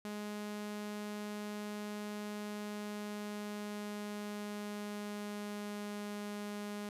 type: tone with pitch glide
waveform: sawtooth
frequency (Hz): 208.5 to 206.6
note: G#3 to G#3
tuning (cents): +7 to -9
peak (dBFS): -36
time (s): 0.05-6.89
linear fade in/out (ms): 0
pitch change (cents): -16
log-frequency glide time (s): 2.34-6.03
effects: resampled to 32000 Hz